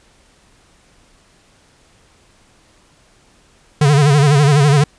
square tone with vibrato, 144.2 Hz, D3, 31 cents flat, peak -9 dBFS, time 3.81-4.84 s, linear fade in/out 5 ms, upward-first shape sine, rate 12 Hz, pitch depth 94 cents each way, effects pink hiss -52 dBFS RMS until 4.98 s + resampled to 22050 Hz

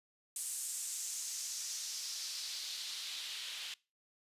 white noise with band-pass filter sweep, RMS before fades -42 dBFS, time 0.36-3.74 s, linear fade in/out 2 ms, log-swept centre 8800 to 3100 Hz, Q 2.3, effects noise-tail reverb RT60 0.3 s tail -23 dB re dry + resampled to 32000 Hz

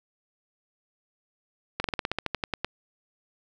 slowing click train, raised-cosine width 0.3 ms, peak -11 dBFS, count 13, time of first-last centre 1.8-2.646 s, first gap 42 ms, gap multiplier 1.09, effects none

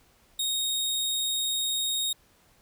sawtooth tone, 3732 Hz, A#7, 1 cent sharp, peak -23 dBFS, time 0.39-2.13 s, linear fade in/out 5 ms, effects pink hiss -62 dBFS RMS until 2.61 s

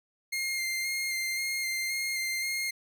sawtooth tone with vibrato, 2115 Hz, C7, 18 cents sharp, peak -26 dBFS, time 0.32-2.71 s, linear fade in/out 10 ms, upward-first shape square, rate 1.9 Hz, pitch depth 15 cents each way, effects none

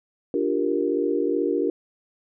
sine chord, G minor seventh, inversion second, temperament equal, 293.7 / 349.2 / 392 / 466.2 Hz, D4 / F4 / G4 / Bb4, 0 / 0 / 0 / 0 cents, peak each -26 dBFS, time 0.34-1.7 s, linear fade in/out 2 ms, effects none

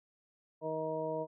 harmonic tone, 157.9 Hz, D#3, 26 cents sharp, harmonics 1 / 2 / 3 / 4 / 6, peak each -45 / -43 / -38 / -37 / -42 dBFS, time 0.61-1.27 s, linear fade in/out 50 ms, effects none

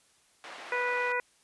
white band-pass noise, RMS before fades -45 dBFS, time 0.44-1.12 s, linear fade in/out 0 ms, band 490 to 2100 Hz, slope 12 dB/octave
harmonic tone, 491.5 Hz, B4, 8 cents flat, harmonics 1 / 2 / 3 / 4 / 5, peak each -33 / -33 / -34 / -33 / -37 dBFS, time 0.72-1.2 s, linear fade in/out 2 ms
effects white hiss -65 dBFS RMS until 1.43 s + resampled to 24000 Hz

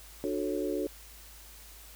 sine tone cluster, 298 / 365.8 / 439.8 / 550 Hz, D4 / F#4 / A4 / C#5, +25 / -20 / -1 / -14 cents, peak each -34 / -34 / -35 / -37 dBFS, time 0.24-0.87 s, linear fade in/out 0 ms, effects added 53 Hz sine -52 dBFS peak until 1.95 s + white hiss -52 dBFS RMS until 1.95 s

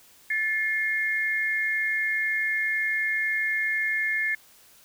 sine tone pair together, 1748 / 2138 Hz, A6 / C7, -12 / +37 cents, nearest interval minor third, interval 349 cents, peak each -26 dBFS, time 0.3-4.35 s, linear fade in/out 5 ms, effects white hiss -55 dBFS RMS until 4.84 s

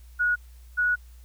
sine tone pair in turn, 1455 / 1463.4 Hz, F#6 / F#6, -29 / -20 cents, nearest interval unison, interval 9 cents, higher second, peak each -20 dBFS, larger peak neither, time 0.19-0.36 / 0.77-0.96 s, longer second, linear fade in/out 20 ms, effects added 60 Hz sine -45 dBFS peak until 1.24 s + white hiss -61 dBFS RMS until 1.24 s

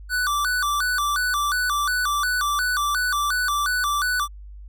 square tone with vibrato, 1318.5 Hz, E6, in tune, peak -21 dBFS, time 0.09-4.28 s, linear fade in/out 50 ms, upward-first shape square, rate 2.8 Hz, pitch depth 210 cents each way, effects added 50 Hz sine -37 dBFS peak until 4.68 s

